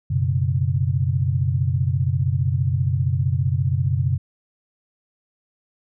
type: chord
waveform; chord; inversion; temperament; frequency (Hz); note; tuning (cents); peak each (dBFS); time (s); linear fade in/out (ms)
sine; F# suspended fourth; none; equal; 92.5 / 123.47 / 138.59; F#2 / B2 / C#3; 0 / 0 / 0; -22; 0.1-4.18; 10
effects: none